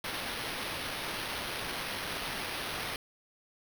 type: noise with sample-and-hold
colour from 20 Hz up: white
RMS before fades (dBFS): -37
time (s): 0.04-2.96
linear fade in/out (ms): 2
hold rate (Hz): 7350
effects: none